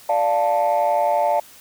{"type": "chord", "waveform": "sine", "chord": "D minor", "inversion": "none", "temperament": "equal", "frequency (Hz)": [587.3, 698.5, 880], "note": ["D5", "F5", "A5"], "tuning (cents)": [0, 0, 0], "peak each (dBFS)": -19, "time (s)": [0.09, 1.4], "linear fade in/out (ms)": 5, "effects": ["tanh soft clip ceiling -11 dBFS", "white hiss -46 dBFS RMS until 1.6 s"]}